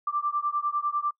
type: beating tone pair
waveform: sine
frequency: 1173 / 1183 Hz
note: D6 / D6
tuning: -2 / +12 cents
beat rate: 10 Hz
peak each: -28 dBFS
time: 0.07-1.11 s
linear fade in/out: 5 ms
effects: noise-tail reverb RT60 0.1 s tail -25 dB re dry